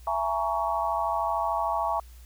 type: chord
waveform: sine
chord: A# half-diminished seventh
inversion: second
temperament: just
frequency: 671.3 / 839.1 / 932.3 / 1118.8 Hz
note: E5 / G#5 / A#5 / C#6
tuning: +31 / +18 / 0 / +16 cents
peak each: -30 dBFS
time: 0.07-2 s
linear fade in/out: 2 ms
effects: added 60 Hz sine -45 dBFS peak until 2.25 s + white hiss -58 dBFS RMS until 2.25 s